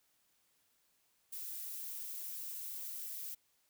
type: noise with amplitude modulation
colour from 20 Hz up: violet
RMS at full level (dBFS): -42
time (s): 1.32-3.35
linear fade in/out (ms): 10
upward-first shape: sine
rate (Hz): 219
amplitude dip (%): 40
effects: white hiss -75 dBFS RMS until 3.69 s